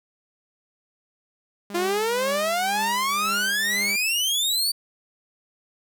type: tone with tremolo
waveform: sawtooth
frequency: 202.4 Hz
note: G#3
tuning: 44 cents flat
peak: -28 dBFS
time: 1.7-3.96 s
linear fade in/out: 2 ms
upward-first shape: triangle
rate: 2 Hz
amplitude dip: 75%
type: exponential sweep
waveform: sawtooth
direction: up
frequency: 340.8 to 4635 Hz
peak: -18 dBFS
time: 1.74-4.72 s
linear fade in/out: 10 ms
effects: none